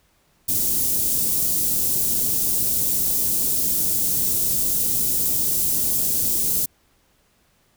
white band-stop noise, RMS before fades -21 dBFS, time 0.48-6.66 s, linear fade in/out 10 ms, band 310 to 8100 Hz, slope 12 dB/octave, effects pink hiss -62 dBFS RMS until 7.76 s

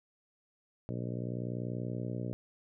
harmonic tone, 60.4 Hz, B1, 38 cents flat, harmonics 2 / 3 / 4 / 5 / 6 / 7 / 8 / 9 / 10, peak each -37 / -41 / -43 / -45 / -47 / -48 / -49 / -50 / -51 dBFS, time 0.89-2.33 s, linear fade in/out 0 ms, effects none

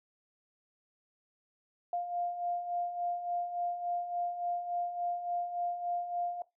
sine beating tone pair, 699 / 702.5 Hz, F5 / F5, +1 / +10 cents, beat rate 3.5 Hz, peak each -40 / -33 dBFS, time 1.93-6.42 s, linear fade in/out 2 ms, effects noise-tail reverb RT60 0.2 s tail -19 dB re dry

